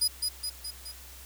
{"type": "tone with echo", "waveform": "25% pulse", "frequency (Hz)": 4953, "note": "D#8", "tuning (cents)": -9, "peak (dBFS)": -18, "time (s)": [0.01, 0.08], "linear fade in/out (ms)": 10, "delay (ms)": 210, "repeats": 4, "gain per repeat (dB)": -4, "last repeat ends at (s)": 0.92, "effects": ["added 64 Hz sine -49 dBFS peak until 1.25 s", "white hiss -49 dBFS RMS until 1.25 s"]}